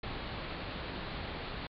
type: low-pass noise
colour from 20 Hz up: pink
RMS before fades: -40 dBFS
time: 0.03-1.67 s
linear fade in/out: 5 ms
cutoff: 4500 Hz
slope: 96 dB/octave
effects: MP3 64 kbps